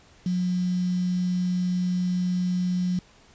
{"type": "tone with quantisation", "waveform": "sine", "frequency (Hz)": 180.5, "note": "F#3", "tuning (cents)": -43, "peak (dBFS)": -22, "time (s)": [0.26, 2.99], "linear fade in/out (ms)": 2, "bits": 7, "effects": ["pink hiss -55 dBFS RMS until 3.34 s", "resampled to 16000 Hz"]}